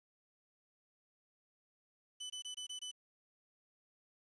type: tone bursts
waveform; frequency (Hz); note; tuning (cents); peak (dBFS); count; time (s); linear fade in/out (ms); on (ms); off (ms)
sawtooth; 3000; F#7; +23; -39; 6; 2.2-2.915; 10; 100; 23
effects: resampled to 22050 Hz + 11-bit